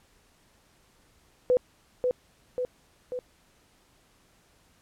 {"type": "tone with echo", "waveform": "sine", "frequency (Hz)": 500, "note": "B4", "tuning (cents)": 21, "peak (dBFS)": -18, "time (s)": [1.5, 1.57], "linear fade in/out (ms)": 0, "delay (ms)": 540, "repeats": 3, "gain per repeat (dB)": -4, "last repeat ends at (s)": 3.19, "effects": ["pink hiss -63 dBFS RMS until 4.81 s", "low-pass 12000 Hz 12 dB/octave"]}